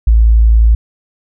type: tone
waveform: sine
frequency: 55.7 Hz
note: A1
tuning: 22 cents sharp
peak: -4 dBFS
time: 0.07-0.75 s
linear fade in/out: 5 ms
effects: none